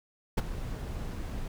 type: noise with ADSR envelope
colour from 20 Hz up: brown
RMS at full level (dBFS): -20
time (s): 0.37-1.48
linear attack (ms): 13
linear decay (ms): 22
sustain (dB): -16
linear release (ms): 4
effects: none